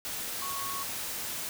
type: tone in noise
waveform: sine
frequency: 1106 Hz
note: C#6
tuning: 4 cents flat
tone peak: -36 dBFS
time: 0.42-0.83 s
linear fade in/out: 0 ms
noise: white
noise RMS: -36 dBFS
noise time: 0.05-1.49 s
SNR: -3 dB
effects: none